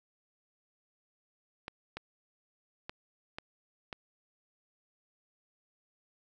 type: clicks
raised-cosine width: 0.3 ms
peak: -23 dBFS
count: 5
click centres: 1.681 / 1.97 / 2.895 / 3.385 / 3.928 s
effects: none